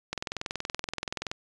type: click train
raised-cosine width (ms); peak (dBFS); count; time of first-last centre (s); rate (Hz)
0.2; -14; 26; 0.13-1.315; 21.1
effects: resampled to 22050 Hz